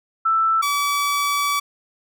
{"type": "tone pair in turn", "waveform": ["sine", "sawtooth"], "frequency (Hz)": [1325, 1146.9], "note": ["E6", "D6"], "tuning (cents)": [9, -41], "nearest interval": "major second", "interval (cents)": 250, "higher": "first", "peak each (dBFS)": -15, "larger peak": "neither", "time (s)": [[0.25, 0.62], [0.62, 1.6]], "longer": "second", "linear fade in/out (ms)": 10, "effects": []}